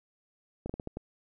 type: slowing click train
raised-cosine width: 2 ms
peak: -23 dBFS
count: 6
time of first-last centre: 0.66-0.97 s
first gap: 35 ms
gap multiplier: 1.29
effects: none